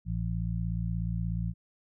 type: harmonic tone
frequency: 56.7 Hz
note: A#1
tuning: 47 cents flat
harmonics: 1 / 2 / 3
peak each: -33 / -33 / -33 dBFS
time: 0.05-1.54 s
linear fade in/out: 50 ms
effects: none